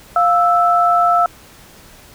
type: tone pair together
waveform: sine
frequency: 700.2 / 1318.5 Hz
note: F5 / E6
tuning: +4 / 0 cents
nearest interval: major seventh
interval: 1096 cents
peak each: -13 dBFS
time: 0.16-1.26 s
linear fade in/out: 2 ms
effects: pink hiss -43 dBFS RMS until 2.14 s